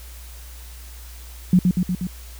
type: tone with echo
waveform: sine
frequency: 181.2 Hz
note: F#3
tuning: 36 cents flat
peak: -10 dBFS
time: 1.53-1.59 s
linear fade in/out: 2 ms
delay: 120 ms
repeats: 4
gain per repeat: -3 dB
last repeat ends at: 2.07 s
effects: added 60 Hz sine -37 dBFS peak until 2.39 s + white hiss -45 dBFS RMS until 2.39 s